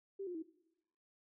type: tone with pitch steps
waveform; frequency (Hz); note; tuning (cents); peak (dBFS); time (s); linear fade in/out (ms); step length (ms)
sine; 392 / 355.3 / 322.1; G4 / F4 / E4; 0 / +30 / -40; -40; 0.19-0.427; 10; 79
effects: noise-tail reverb RT60 0.8 s tail -17 dB re dry